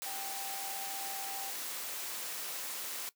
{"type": "tone in noise", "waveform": "sine", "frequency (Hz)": 784, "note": "G5", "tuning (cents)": 0, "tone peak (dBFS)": -43, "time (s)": [0.06, 1.5], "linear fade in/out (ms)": 0, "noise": "white", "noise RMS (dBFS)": -40, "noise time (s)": [0.02, 3.09], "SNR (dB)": -6, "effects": ["noise-tail reverb RT60 0.1 s tail -17 dB re dry", "high-pass 300 Hz 12 dB/octave"]}